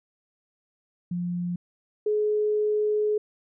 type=tone pair in turn; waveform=sine; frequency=175.9 / 422.9 Hz; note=F3 / G#4; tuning=+13 / +31 cents; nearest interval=octave + minor third; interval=1518 cents; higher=second; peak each=-26 / -21 dBFS; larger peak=second; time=1.11-1.56 / 2.06-3.18 s; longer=second; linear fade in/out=5 ms; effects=none